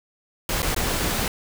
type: noise with dropouts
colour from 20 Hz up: pink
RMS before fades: -24 dBFS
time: 0.49-1.28 s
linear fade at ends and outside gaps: 2 ms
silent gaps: 0.621-0.628 / 0.747-0.763 s
effects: none